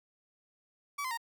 30% pulse tone with pitch steps, 1144 / 1031 / 929.2 Hz, D6 / C6 / A#5, -46 / -26 / -6 cents, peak -31 dBFS, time 0.98-1.175 s, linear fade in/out 10 ms, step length 65 ms, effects none

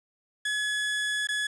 30% pulse tone with dropouts, 1697 Hz, G#6, 37 cents sharp, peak -24 dBFS, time 0.45-1.47 s, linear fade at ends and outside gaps 5 ms, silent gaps 1.272-1.287 s, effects resampled to 22050 Hz + 9-bit

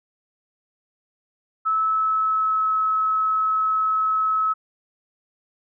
sine tone with pitch glide, 1303 to 1291 Hz, E6 to E6, -20 to -37 cents, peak -18 dBFS, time 1.65-4.54 s, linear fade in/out 20 ms, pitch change -17 cents, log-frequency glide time 1.83-2.74 s, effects none

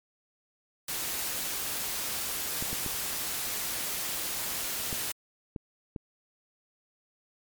white noise, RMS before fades -33 dBFS, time 0.88-5.12 s, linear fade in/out 5 ms
clicks, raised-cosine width 3 ms, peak -23 dBFS, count 6, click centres 2.625 / 2.73 / 2.863 / 4.928 / 5.562 / 5.962 s
effects MP3 96 kbps

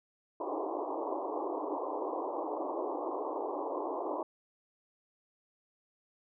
pink band-pass noise, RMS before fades -36 dBFS, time 0.4-4.23 s, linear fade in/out 2 ms, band 290 to 1100 Hz, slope 96 dB/octave, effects none

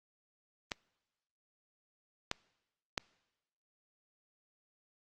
clicks, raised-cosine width 0.2 ms, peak -17 / -15 / -14 dBFS, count 3, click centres 0.718 / 2.314 / 2.978 s, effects noise-tail reverb RT60 1.0 s tail -24 dB re dry + Opus 32 kbps

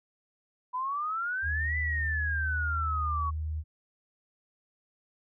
sine exponential two-way sweep, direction up then down, 987.8 to 2006 to 1107 Hz, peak -29 dBFS, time 0.73-3.31 s, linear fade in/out 20 ms, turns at 1.78 s
sine tone, 77.78 Hz, D#2, in tune, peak -30 dBFS, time 1.42-3.64 s, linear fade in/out 50 ms
effects none

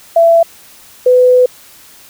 sine tone pair in turn, 669 / 501.2 Hz, E5 / B4, +25 / +25 cents, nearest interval perfect fourth, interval 500 cents, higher first, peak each -4 dBFS, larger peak neither, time 0.16-0.43 / 1.06-1.46 s, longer second, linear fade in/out 5 ms, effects white hiss -40 dBFS RMS until 2.09 s

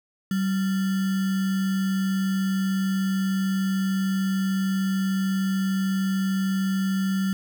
sine tone with sample-and-hold, 191.7 Hz, G3, 38 cents flat, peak -21 dBFS, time 0.31-7.33 s, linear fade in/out 2 ms, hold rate 1575 Hz, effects none

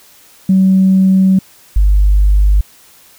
sine tone pair in turn, 189.8 / 50.04 Hz, F#3 / G1, +44 / +36 cents, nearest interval octave + major seventh, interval 2308 cents, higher first, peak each -5 dBFS, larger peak neither, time 0.49-1.39 / 1.76-2.61 s, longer first, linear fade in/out 5 ms, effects tanh soft clip ceiling -1 dBFS + white hiss -44 dBFS RMS until 3.18 s

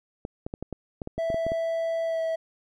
clicks, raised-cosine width 2 ms, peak -19 dBFS, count 12, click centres 0.251 / 0.465 / 0.539 / 0.626 / 0.727 / 1.018 / 1.074 / 1.18 / 1.302 / 1.344 / 1.466 / 1.519 s
triangle tone with pitch glide, 659.3 to 651 Hz, E5 to E5, 0 to -22 cents, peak -23 dBFS, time 1.18-2.36 s, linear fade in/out 10 ms, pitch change -22 cents, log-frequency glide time 2.05-2.21 s
effects none

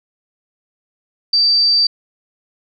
sine tone, 4653 Hz, D8, 17 cents flat, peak -10 dBFS, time 1.33-1.87 s, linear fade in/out 5 ms, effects none

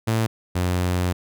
sawtooth tone pair in turn, 112.5 / 90 Hz, A2 / F#2, +39 / -47 cents, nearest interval major third, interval 386 cents, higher first, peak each -15 / -16 dBFS, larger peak first, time 0.07-0.27 / 0.55-1.13 s, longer second, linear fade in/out 10 ms, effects none

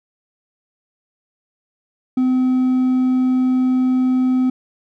triangle tone with hard clipping, 255.9 Hz, C4, 38 cents flat, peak -14 dBFS, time 2.17-4.5 s, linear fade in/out 5 ms, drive 5 dB, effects none

